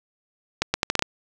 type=accelerating click train; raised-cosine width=0.2 ms; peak=-3 dBFS; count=7; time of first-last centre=0.62-1.024 s; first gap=120 ms; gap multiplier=0.76; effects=none